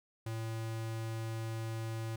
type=tone; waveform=square; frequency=112.5 Hz; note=A2; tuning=39 cents sharp; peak=-37 dBFS; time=0.26-2.16 s; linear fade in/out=5 ms; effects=none